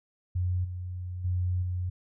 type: tone with level steps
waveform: sine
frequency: 90.3 Hz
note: F#2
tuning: 42 cents flat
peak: -25 / -33 / -25 / -28 dBFS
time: 0.35-1.9 s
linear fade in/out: 10 ms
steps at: 0.64 / 1.24 / 1.62 s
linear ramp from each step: 10 ms
effects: none